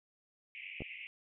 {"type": "band-pass noise", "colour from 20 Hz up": "white", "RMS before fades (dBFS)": -47, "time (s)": [0.55, 1.07], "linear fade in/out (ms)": 0, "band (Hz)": [2100, 2800], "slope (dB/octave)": 96}
{"type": "clicks", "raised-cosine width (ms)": 2, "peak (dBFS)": -28, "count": 2, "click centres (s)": [0.806, 0.82]}
{"effects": []}